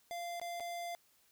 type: tone with dropouts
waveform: square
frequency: 692 Hz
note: F5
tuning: 16 cents flat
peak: -40 dBFS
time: 0.11-0.95 s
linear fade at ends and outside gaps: 0 ms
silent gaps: 0.398-0.415 / 0.599-0.605 s
effects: white hiss -70 dBFS RMS until 1.31 s